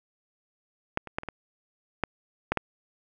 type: clicks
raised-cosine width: 0.5 ms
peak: -10 / -25 / -12 / -24 / -18 / -9 / -9 / -10 dBFS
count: 8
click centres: 0.974 / 1.073 / 1.185 / 1.234 / 1.287 / 2.037 / 2.52 / 2.573 s
effects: none